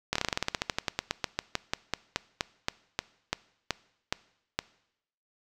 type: slowing click train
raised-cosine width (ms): 0.2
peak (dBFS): -9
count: 30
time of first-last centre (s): 0.13-4.59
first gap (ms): 25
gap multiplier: 1.11
effects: noise-tail reverb RT60 0.8 s tail -21 dB re dry